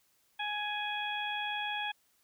harmonic tone, 834 Hz, G#5, 7 cents sharp, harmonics 1 / 2 / 3 / 4, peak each -37 / -39 / -39 / -39 dBFS, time 0.39-1.92 s, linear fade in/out 10 ms, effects white hiss -71 dBFS RMS until 2.23 s

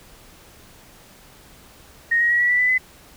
sine tone with pitch steps, 1864.7 / 1889.6 / 1914.9 / 1940.5 / 1966.5 / 1992.8 / 2019 Hz, A#6 / A#6 / A#6 / B6 / B6 / B6 / B6, 0 / +23 / +46 / -31 / -8 / +15 / +38 cents, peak -15 dBFS, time 2.11-2.782 s, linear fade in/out 10 ms, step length 96 ms, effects pink hiss -48 dBFS RMS until 3.16 s

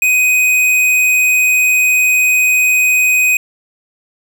sine tone with tanh clipping, 2503 Hz, D#7, 10 cents sharp, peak -10 dBFS, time 0.02-3.37 s, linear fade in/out 2 ms, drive 18 dB, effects none

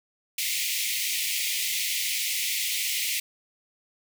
pink high-pass noise, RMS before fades -28 dBFS, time 0.38-3.2 s, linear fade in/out 5 ms, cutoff 2000 Hz, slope 96 dB/octave, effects none

